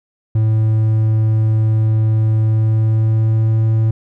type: tone with pitch glide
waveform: triangle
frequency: 109.7 to 110.97 Hz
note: A2 to A2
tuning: -5 to +15 cents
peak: -9 dBFS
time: 0.35-3.91 s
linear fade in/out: 5 ms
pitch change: +20 cents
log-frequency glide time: 2.42-3.6 s
effects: none